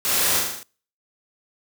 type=noise with echo; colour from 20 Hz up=white; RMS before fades=-23 dBFS; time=0.05-0.39 s; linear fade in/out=0 ms; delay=40 ms; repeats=6; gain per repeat=-3 dB; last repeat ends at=0.63 s; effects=noise-tail reverb RT60 0.5 s tail -26 dB re dry + high-pass 80 Hz 12 dB/octave